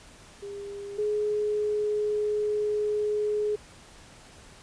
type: tone pair in turn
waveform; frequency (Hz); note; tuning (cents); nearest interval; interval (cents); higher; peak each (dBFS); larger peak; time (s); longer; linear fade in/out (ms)
sine; 402.8 / 420.5; G4 / G#4; +47 / +22; minor second; 75; second; -35 / -24; second; 0.42-0.98 / 0.98-3.56; second; 10
effects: pink hiss -51 dBFS RMS until 4.62 s + resampled to 22050 Hz